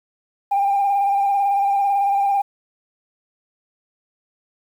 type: tone with vibrato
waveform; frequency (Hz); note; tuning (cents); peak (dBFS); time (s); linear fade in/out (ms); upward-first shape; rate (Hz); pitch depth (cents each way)
sine; 798; G5; +31; -14; 0.51-2.42; 10; square; 18; 23
effects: tanh soft clip ceiling -12 dBFS + 8-bit